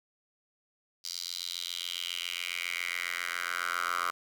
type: tone with high-pass filter sweep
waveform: 10% pulse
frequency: 87.3 Hz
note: F2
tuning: in tune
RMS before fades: -35 dBFS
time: 1.04-4.11 s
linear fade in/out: 10 ms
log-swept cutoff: 4800 to 1200 Hz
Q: 3.9
effects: none